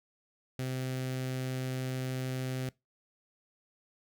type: tone with notch filter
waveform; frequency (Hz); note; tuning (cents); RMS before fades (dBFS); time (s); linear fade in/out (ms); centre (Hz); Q
sawtooth; 129.5; C3; -17; -35; 0.59-2.69; 0; 1000; 1.6
effects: noise-tail reverb RT60 0.2 s tail -22 dB re dry